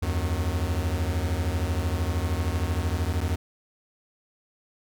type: beating tone pair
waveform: 45% pulse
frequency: 77.78 / 90.78 Hz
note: D#2 / F#2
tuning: 0 / -32 cents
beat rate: 13 Hz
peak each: -27 dBFS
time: 0.02-3.36 s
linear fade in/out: 10 ms
effects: none